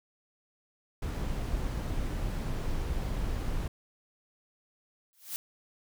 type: noise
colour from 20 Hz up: brown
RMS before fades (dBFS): -32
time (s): 1.02-3.68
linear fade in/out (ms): 5
type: noise with exponential growth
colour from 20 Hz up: blue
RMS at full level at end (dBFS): -32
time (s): 5.13-5.36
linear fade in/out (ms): 0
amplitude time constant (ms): 49
effects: none